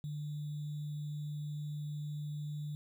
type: tone with sample-and-hold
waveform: sine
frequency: 148.9 Hz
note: D3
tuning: 24 cents sharp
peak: -37 dBFS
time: 0.04-2.75 s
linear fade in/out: 0 ms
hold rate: 3675 Hz
effects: none